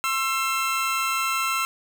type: tone pair together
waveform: 25% pulse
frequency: 1063 / 1337.7 Hz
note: C6 / E6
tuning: +27 / +25 cents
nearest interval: major third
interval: 398 cents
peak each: -25 / -20 dBFS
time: 0.04-1.65 s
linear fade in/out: 0 ms
effects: none